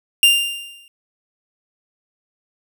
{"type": "tone with exponential decay", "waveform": "45% pulse", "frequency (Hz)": 2794, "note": "F7", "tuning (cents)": 0, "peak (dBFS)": -7, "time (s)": [0.23, 0.88], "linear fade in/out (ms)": 1, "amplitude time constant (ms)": 140, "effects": []}